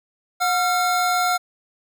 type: tone pair together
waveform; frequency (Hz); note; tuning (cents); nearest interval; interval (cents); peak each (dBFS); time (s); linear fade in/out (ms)
square; 724 / 1373.5; F#5 / F6; -38 / -29; major seventh; 1109; -21 / -22; 0.4-1.38; 20
effects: none